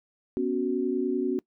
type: chord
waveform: sine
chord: B suspended second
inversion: none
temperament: equal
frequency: 246.9 / 277.2 / 370 Hz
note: B3 / C#4 / F#4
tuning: 0 / 0 / 0 cents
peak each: -30 / -29 / -27 dBFS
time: 0.37-1.39 s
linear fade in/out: 0 ms
effects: noise-tail reverb RT60 0.1 s tail -23 dB re dry